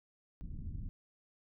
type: low-pass noise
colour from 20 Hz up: pink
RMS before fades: -42 dBFS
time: 0.41-0.89 s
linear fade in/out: 0 ms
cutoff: 190 Hz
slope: 24 dB/octave
effects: none